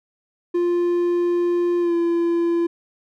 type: tone with pitch glide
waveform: triangle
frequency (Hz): 349.2 to 340.2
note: F4 to F4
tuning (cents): 0 to -45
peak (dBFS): -15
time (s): 0.54-2.67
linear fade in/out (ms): 10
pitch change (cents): -45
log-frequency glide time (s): 1.8-1.94
effects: none